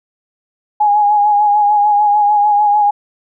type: tone with vibrato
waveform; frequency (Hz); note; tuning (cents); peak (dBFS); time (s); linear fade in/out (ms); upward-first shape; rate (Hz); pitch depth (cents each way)
sine; 830; G#5; -1; -8; 0.8-2.91; 10; sine; 6.7; 34
effects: none